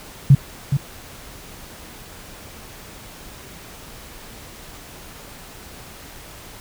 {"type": "tone with echo", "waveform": "sine", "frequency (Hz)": 138.59, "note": "C#3", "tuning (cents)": 0, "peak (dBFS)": -5, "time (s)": [0.3, 0.35], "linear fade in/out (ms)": 5, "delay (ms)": 420, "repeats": 1, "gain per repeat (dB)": -9, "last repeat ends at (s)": 0.77, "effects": ["pink hiss -40 dBFS RMS until 6.6 s"]}